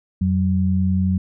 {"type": "tone pair together", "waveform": "sine", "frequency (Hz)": [88.7, 187.78], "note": ["F2", "F#3"], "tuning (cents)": [27, 26], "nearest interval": "octave + minor second", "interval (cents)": 1299, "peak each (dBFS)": [-19, -18], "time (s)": [0.21, 1.18], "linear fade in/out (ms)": 5, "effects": []}